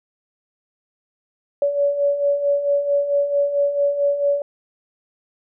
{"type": "beating tone pair", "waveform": "sine", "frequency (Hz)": [566, 570.5], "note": ["C#5", "C#5"], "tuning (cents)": [36, 50], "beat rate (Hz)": 4.5, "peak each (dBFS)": [-24, -17], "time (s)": [1.62, 4.42], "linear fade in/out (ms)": 2, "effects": []}